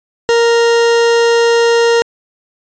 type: tone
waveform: 40% pulse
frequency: 466.2 Hz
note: A#4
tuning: in tune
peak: -7 dBFS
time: 0.29-2.02 s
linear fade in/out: 0 ms
effects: resampled to 16000 Hz